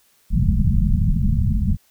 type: low-pass noise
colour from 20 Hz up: pink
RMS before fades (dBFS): -17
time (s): 0.3-1.77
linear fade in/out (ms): 50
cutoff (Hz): 220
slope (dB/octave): 96
effects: white hiss -59 dBFS RMS until 1.9 s